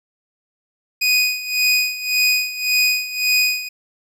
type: tone with tremolo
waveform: 25% pulse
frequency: 2489 Hz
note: D#7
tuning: in tune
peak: -9 dBFS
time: 1.01-3.69 s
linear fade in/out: 10 ms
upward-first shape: sine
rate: 1.8 Hz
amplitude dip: 80%
effects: none